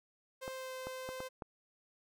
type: tone with pitch glide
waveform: sawtooth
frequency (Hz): 523.3 to 517.3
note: C5 to C5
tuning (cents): 0 to -20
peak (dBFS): -38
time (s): 0.41-1.29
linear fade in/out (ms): 20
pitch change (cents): -20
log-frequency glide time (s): 0.53-0.73
type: clicks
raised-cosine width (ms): 1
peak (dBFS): -28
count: 5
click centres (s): 0.479 / 0.87 / 1.09 / 1.204 / 1.422
effects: none